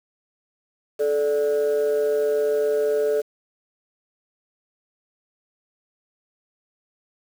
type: tone pair together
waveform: sine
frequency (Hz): 434.6 / 587.3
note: A4 / D5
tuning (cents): -21 / 0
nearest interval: perfect fourth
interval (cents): 521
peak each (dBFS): -18 / -22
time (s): 0.99-3.22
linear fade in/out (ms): 20
effects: tanh soft clip ceiling -15 dBFS + 7-bit